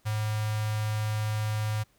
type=tone with notch filter; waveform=square; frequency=107.5 Hz; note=A2; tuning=40 cents flat; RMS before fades=-29 dBFS; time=0.05-1.84 s; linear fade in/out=20 ms; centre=330 Hz; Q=0.68; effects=pink hiss -66 dBFS RMS until 1.98 s